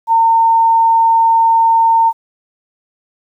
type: tone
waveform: sine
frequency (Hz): 910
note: A#5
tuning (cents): -42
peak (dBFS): -7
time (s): 0.07-2.13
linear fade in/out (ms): 50
effects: 8-bit